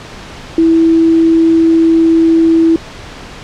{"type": "tone", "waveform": "sine", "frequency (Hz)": 327.8, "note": "E4", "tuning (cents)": -10, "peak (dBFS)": -5, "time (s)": [0.58, 2.76], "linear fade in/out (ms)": 2, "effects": ["pink hiss -30 dBFS RMS until 3.43 s", "low-pass 5000 Hz 12 dB/octave"]}